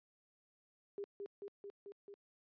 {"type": "tone with echo", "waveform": "sine", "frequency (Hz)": 402.6, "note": "G4", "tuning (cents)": 46, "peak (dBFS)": -40, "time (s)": [0.98, 1.04], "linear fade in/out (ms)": 0, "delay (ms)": 220, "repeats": 5, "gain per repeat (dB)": -2, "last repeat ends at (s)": 2.14, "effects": ["high-pass 200 Hz 12 dB/octave", "resampled to 11025 Hz"]}